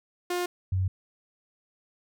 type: tone pair in turn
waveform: sawtooth / sine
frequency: 355.2 / 93.7 Hz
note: F4 / F#2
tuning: +29 / +22 cents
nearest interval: octave + major seventh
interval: 2307 cents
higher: first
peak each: -23 dBFS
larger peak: neither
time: 0.3-0.46 / 0.72-0.88 s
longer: neither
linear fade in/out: 5 ms
effects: none